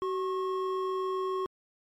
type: tone pair together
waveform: triangle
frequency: 377.8 / 1086 Hz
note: F#4 / C#6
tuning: +36 / -36 cents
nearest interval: octave + tritone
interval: 1828 cents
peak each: -28 / -32 dBFS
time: 0.02-1.46 s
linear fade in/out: 0 ms
effects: MP3 64 kbps